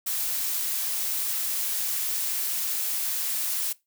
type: noise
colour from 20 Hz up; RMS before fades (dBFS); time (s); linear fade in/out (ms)
blue; -28; 0.06-3.73; 10
effects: noise-tail reverb RT60 0.2 s tail -20 dB re dry

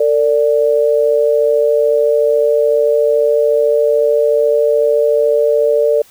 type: tone pair together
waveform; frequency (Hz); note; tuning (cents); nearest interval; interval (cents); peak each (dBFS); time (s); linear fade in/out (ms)
sine; 451.2 / 585; A4 / D5; +44 / -7; major third; 449; -12; 0-6.02; 5
effects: white hiss -46 dBFS RMS until 6.1 s

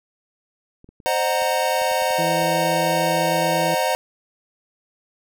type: clicks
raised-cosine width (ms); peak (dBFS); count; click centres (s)
3; -33; 9; 0.844 / 0.89 / 1.002 / 1.421 / 1.817 / 1.915 / 2.021 / 2.107 / 2.426
type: chord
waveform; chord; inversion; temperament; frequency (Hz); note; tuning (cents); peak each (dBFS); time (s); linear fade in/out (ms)
square; C half-diminished seventh; none; equal with one note detuned; 523.3 / 612.6 / 740 / 932.3; C5 / Eb5 / Gb5 / Bb5; 0 / -27 / 0 / 0; -25; 1.06-3.95; 0
type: harmonic tone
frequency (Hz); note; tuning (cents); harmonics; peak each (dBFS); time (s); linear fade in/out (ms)
164.81; E3; 0; 1 / 2 / 3 / 4; -27 / -29 / -33 / -34; 2.18-3.75; 10
effects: none

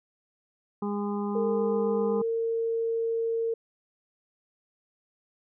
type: harmonic tone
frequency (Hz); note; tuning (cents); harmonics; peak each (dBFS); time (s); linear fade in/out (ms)
204.5; G#3; -26; 1 / 2 / 4 / 5 / 6; -29 / -33 / -39 / -40 / -43; 0.82-2.22; 5
type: tone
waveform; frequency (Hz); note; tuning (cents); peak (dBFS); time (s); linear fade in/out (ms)
sine; 456.7; A#4; -36; -25; 1.35-3.54; 5
effects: none

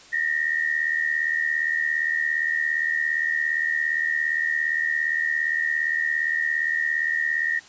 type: tone pair together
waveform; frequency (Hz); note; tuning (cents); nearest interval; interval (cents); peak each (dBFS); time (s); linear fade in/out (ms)
sine; 1822.6 / 1900; A#6 / A#6; -39 / +33; minor second; 72; -24; 0.12-7.6; 20
effects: white hiss -48 dBFS RMS until 7.68 s + resampled to 16000 Hz

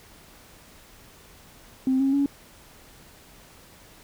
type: tone with pitch steps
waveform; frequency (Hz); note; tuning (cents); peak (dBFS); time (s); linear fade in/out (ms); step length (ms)
sine; 261.6 / 271.1 / 281; C4 / C#4 / C#4; 0 / -38 / +24; -18; 1.87-2.26; 2; 130
effects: tanh soft clip ceiling -14 dBFS + pink hiss -51 dBFS RMS until 4.03 s

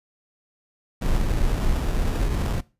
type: noise with sample-and-hold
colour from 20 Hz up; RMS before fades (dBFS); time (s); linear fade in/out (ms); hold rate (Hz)
brown; -22; 1.01-2.61; 10; 2100
effects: noise-tail reverb RT60 0.3 s tail -20 dB re dry + resampled to 32000 Hz

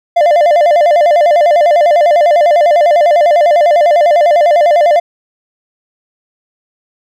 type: tone with vibrato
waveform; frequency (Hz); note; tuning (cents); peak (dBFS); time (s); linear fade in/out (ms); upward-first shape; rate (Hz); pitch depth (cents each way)
triangle; 640; D#5; +49; -3; 0.16-5; 10; square; 10; 130
effects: none

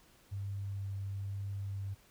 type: tone with vibrato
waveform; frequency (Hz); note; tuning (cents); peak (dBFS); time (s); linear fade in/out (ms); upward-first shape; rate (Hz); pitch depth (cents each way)
sine; 98.8; G2; +14; -36; 0.31-1.95; 20; sine; 1.1; 9
effects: pink hiss -64 dBFS RMS until 2.1 s

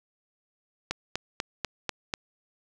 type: click train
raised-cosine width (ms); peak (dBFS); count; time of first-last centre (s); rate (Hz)
0.2; -11; 6; 0.91-2.139; 4.07
effects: none

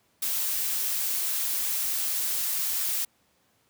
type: noise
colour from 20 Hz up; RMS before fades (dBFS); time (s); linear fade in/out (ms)
blue; -28; 0.22-3.05; 5
effects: pink hiss -67 dBFS RMS until 3.69 s + high-pass 100 Hz 12 dB/octave

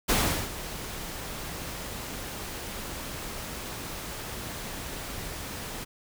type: noise with ADSR envelope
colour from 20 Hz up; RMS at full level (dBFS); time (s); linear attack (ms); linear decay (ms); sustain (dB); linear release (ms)
pink; -23; 0.08-5.85; 19; 380; -14; 18
effects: none

